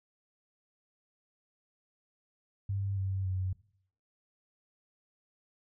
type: tone with pitch steps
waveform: sine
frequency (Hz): 98.7 / 95.95 / 93.27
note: G2 / G2 / F#2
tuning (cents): +12 / -37 / +14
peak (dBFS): -30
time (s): 2.69-3.53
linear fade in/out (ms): 5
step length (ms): 280
effects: noise-tail reverb RT60 0.6 s tail -19 dB re dry